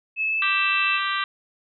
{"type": "tone with pitch glide", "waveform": "sine", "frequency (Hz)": [2600, 2650], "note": ["E7", "E7"], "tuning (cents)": [-24, 9], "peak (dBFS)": -21, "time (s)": [0.16, 1], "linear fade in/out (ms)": 50, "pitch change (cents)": 33, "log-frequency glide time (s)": [0.27, 0.48]}
{"type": "harmonic tone", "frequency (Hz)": 392, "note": "G4", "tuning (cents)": 0, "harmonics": [3, 4, 5, 6, 7, 8, 9, 10], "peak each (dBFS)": [-26, -29, -31, -36, -32, -33, -37, -34], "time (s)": [0.42, 1.24], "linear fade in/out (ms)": 2}
{"effects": []}